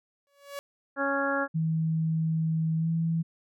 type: tone with exponential growth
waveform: sawtooth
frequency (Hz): 565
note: C#5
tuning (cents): +33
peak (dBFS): -29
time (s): 0.27-0.59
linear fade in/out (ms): 0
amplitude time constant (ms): 68
type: harmonic tone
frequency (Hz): 277.2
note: C#4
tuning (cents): 0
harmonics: 1 / 2 / 3 / 4 / 5 / 6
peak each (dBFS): -32 / -30 / -35 / -35 / -31 / -32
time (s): 0.96-1.48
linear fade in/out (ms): 50
type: tone with pitch glide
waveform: sine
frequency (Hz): 160.7 to 164.36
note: E3 to E3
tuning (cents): -44 to -5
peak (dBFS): -24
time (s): 1.54-3.23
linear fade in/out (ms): 20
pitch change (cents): +39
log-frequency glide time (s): 2.77-2.89
effects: none